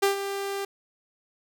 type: tone with ADSR envelope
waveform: sawtooth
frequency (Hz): 396.2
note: G4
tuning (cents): +18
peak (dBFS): -14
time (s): 0.02-0.65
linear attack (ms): 13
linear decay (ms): 120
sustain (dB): -11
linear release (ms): 5
effects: none

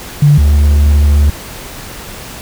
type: tone pair in turn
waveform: sine / triangle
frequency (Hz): 146 / 73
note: D3 / D2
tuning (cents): -10 / -10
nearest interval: octave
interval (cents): 1200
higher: first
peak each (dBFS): -3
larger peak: neither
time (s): 0.22-0.38 / 0.38-1.3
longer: second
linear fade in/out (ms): 5
effects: pink hiss -28 dBFS RMS until 2.41 s

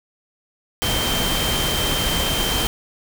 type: tone in noise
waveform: sine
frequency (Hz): 3136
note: G7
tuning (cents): 0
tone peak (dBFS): -24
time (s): 0.82-2.67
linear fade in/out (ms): 0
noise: pink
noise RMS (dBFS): -22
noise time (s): 0.82-2.67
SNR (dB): -5
effects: none

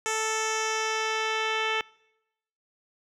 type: tone with low-pass filter sweep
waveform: 10% pulse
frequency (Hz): 440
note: A4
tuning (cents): 0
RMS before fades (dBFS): -28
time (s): 0.06-1.81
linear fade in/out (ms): 0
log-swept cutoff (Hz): 7900 to 3300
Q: 2.3
effects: noise-tail reverb RT60 0.9 s tail -25 dB re dry

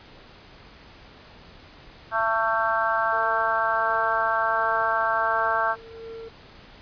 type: harmonic tone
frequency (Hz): 223.8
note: A3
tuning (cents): +30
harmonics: 3 / 4 / 5 / 6 / 7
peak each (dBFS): -27 / -27 / -27 / -27 / -27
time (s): 2.11-5.76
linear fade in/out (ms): 50
type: tone with tremolo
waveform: triangle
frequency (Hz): 454.1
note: A#4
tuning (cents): -45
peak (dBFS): -33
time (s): 3.12-6.29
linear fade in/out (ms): 10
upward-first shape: sine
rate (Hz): 1.4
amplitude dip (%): 65
effects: pink hiss -48 dBFS RMS until 6.81 s + resampled to 11025 Hz

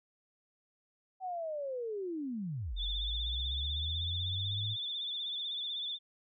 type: linear two-way sweep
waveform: sine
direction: down then up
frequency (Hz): 764 to 44.37 to 108.1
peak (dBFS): -35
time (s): 1.2-4.77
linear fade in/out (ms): 50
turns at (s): 2.75
type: tone with vibrato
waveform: sine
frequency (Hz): 3520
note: A7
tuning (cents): 0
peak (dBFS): -35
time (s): 2.76-5.99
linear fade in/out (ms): 50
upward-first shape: triangle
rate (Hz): 16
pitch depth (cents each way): 73
effects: none

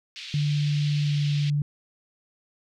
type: band-pass noise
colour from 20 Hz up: pink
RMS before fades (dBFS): -39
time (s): 0.16-1.5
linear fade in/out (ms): 0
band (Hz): 2600 to 4600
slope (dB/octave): 24
type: tone with pitch glide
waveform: sine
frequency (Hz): 147.2 to 145.93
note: D3 to D3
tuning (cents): +4 to -11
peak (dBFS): -21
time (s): 0.34-1.62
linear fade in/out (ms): 2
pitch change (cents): -15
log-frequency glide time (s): 1.04-1.13
effects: none

